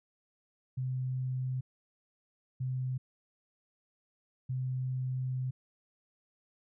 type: tone bursts at uneven times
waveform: sine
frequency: 128.8 Hz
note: C3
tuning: 27 cents flat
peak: -31 dBFS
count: 3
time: 0.77-1.61 / 2.6-2.98 / 4.49-5.51 s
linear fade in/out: 10 ms
effects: none